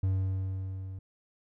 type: tone with level ramp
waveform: triangle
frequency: 95 Hz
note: F#2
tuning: 46 cents sharp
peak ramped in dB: -22 to -36 dBFS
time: 0.03-0.99 s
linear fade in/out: 5 ms
effects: none